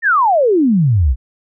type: exponential sweep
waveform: sine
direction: down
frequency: 1877 to 56 Hz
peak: -9 dBFS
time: 0.02-1.16 s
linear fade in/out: 50 ms
effects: none